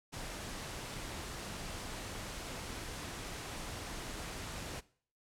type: noise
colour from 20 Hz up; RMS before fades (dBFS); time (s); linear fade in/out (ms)
pink; -43; 0.12-4.81; 20
effects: noise-tail reverb RT60 0.5 s tail -20 dB re dry + low-pass 10000 Hz 12 dB/octave